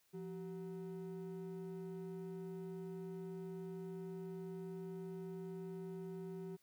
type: ring-modulated tone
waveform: triangle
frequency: 277.8 Hz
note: C#4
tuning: 4 cents sharp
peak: -39 dBFS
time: 0.13-6.57 s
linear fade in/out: 20 ms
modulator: 105 Hz
effects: white hiss -75 dBFS RMS until 6.62 s